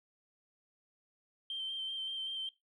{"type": "tone with vibrato", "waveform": "sine", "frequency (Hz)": 3136, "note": "G7", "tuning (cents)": 0, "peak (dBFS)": -35, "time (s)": [1.5, 2.49], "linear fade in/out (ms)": 2, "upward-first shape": "square", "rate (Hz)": 5.2, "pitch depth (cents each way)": 16, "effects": ["noise-tail reverb RT60 0.2 s tail -20 dB re dry", "tanh soft clip ceiling -31 dBFS"]}